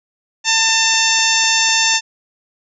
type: harmonic tone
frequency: 896 Hz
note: A5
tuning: 31 cents sharp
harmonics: 1 / 2 / 3 / 4 / 5 / 6 / 7 / 8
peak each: -22 / -20 / -19 / -20 / -24 / -19 / -20 / -22 dBFS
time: 0.44-2.01 s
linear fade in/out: 50 ms
effects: none